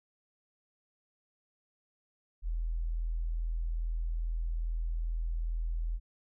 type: tone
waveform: sine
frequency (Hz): 41.2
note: E1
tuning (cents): 0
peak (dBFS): -30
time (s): 2.42-6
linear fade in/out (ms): 50
effects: none

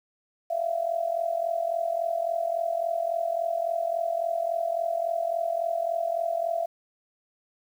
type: tone with amplitude modulation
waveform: sine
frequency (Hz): 673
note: E5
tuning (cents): +36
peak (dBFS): -21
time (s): 0.5-6.66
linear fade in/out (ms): 10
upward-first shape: sine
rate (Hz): 43.6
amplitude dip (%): 80
effects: 9-bit

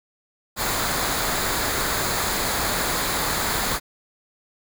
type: noise with comb filter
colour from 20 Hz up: pink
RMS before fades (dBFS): -24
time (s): 0.56-3.8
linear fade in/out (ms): 50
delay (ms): 0.35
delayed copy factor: -0.5
effects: none

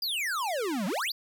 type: exponential two-way sweep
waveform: square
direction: down then up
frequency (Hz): 4992 to 176.5 to 4992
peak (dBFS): -29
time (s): 0.02-1.12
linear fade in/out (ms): 5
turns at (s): 0.86
effects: none

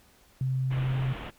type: tone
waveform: sine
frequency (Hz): 130.81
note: C3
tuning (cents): 0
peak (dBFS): -25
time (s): 0.41-1.13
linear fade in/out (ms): 2
type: low-pass noise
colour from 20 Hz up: pink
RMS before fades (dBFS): -39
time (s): 0.7-1.31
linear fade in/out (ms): 20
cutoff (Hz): 3300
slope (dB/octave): 48
effects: pink hiss -60 dBFS RMS until 1.38 s

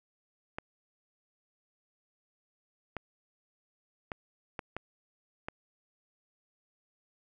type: clicks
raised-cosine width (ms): 0.5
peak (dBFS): -21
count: 6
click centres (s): 0.585 / 2.967 / 4.118 / 4.592 / 4.766 / 5.485
effects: none

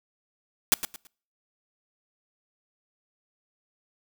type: noise with echo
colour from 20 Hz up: white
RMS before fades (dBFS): -19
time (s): 0.72-0.74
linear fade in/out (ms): 0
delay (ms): 110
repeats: 3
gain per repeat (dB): -11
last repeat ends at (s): 1.07
effects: noise-tail reverb RT60 0.5 s tail -25 dB re dry

